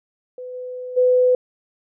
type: tone with level steps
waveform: sine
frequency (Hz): 502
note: B4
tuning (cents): +28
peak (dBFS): -30 / -28 / -12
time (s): 0.38-1.35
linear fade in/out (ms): 2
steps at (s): 0.53 / 0.96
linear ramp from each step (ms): 20
effects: none